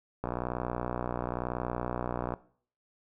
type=click train; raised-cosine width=1 ms; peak=-18 dBFS; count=129; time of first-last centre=0.24-2.338 s; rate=61 Hz; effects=noise-tail reverb RT60 0.5 s tail -18 dB re dry